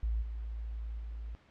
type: tone with level steps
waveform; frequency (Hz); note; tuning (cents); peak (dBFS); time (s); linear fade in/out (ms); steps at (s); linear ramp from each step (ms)
sine; 55.8; A1; +25; -29 / -36 / -38; 0.03-1.35; 0; 0.21 / 0.98; 20
effects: pink hiss -63 dBFS RMS until 1.5 s + low-pass 3000 Hz 12 dB/octave